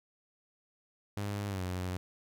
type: tone with pitch glide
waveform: sawtooth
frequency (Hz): 101.8 to 91.22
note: G#2 to F#2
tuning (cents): -34 to -24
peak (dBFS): -30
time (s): 1.17-1.97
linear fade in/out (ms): 0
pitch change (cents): -190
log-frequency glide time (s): 1.48-1.62
effects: none